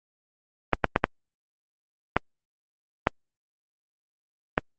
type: clicks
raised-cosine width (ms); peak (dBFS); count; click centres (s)
0.5; -3; 7; 0.733 / 0.843 / 0.961 / 1.041 / 2.166 / 3.071 / 4.579
effects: Opus 24 kbps